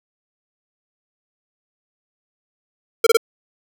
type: tone bursts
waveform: square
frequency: 455.6 Hz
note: A#4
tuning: 40 cents flat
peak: -11 dBFS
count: 3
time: 3.04-3.171 s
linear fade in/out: 5 ms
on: 27 ms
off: 25 ms
effects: none